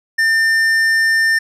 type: tone with tanh clipping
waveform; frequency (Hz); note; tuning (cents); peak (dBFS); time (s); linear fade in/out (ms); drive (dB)
sine; 1800; A6; +39; -13; 0.18-1.39; 10; 11
effects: none